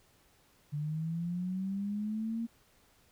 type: linear sweep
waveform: sine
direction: up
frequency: 145 to 232.5 Hz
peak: -32 dBFS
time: 0.72-2.47 s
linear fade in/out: 20 ms
effects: pink hiss -66 dBFS RMS until 3.11 s